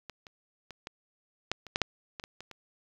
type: clicks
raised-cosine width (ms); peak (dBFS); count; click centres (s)
0.2; -23 / -29 / -26 / -21 / -11 / -27 / -10 / -7 / -21 / -22 / -26 / -27; 12; 0.097 / 0.268 / 0.707 / 0.871 / 1.516 / 1.667 / 1.759 / 1.817 / 2.198 / 2.239 / 2.406 / 2.513
effects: low-pass 6000 Hz 12 dB/octave + 8-bit